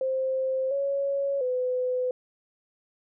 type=tone with pitch steps; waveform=sine; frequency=525 / 556 / 504 Hz; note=C5 / C#5 / B4; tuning=+6 / +5 / +35 cents; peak=-24 dBFS; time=0.01-2.11 s; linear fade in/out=2 ms; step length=700 ms; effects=none